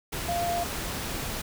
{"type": "tone in noise", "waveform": "sine", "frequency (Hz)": 693, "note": "F5", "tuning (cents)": -14, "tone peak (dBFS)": -26, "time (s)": [0.28, 0.64], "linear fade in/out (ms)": 10, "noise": "pink", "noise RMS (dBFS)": -33, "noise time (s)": [0.12, 1.42], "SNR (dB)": 4, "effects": []}